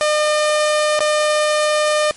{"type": "tone with dropouts", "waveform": "sawtooth", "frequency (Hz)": 605, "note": "D#5", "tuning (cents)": -49, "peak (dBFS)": -10, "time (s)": [0.01, 2.11], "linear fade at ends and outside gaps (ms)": 0, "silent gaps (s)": [0.992, 1.005], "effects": ["white hiss -41 dBFS RMS until 2.16 s", "MP3 48 kbps"]}